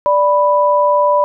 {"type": "tone pair together", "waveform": "sine", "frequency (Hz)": [587.3, 987.8], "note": ["D5", "B5"], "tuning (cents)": [0, 0], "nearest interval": "major sixth", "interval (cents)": 900, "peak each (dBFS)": -12, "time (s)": [0.06, 1.24], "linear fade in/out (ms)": 0, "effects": []}